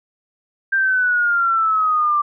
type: exponential sweep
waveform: sine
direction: down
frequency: 1588 to 1174.7 Hz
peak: -14 dBFS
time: 0.72-2.22 s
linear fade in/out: 10 ms
effects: none